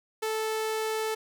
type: tone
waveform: sawtooth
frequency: 438.3 Hz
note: A4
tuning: 7 cents flat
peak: -24 dBFS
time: 0.22-1.15 s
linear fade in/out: 10 ms
effects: none